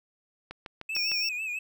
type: click train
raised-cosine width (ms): 0.3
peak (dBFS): -23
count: 5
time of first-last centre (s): 0.51-1.117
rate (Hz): 6.59
type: tone with vibrato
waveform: triangle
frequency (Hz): 2539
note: D#7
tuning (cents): +34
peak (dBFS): -29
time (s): 0.89-1.59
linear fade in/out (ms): 5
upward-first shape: sine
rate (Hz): 6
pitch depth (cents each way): 79
type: tone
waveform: square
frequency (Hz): 5480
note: F8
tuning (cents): -34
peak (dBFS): -28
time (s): 0.95-1.29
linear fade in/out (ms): 2
effects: none